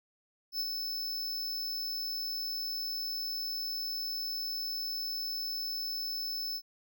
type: tone with ADSR envelope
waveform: square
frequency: 5260 Hz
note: E8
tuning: 5 cents flat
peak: -30 dBFS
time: 0.52-6.62 s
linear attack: 77 ms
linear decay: 46 ms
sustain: -4 dB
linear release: 61 ms
effects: none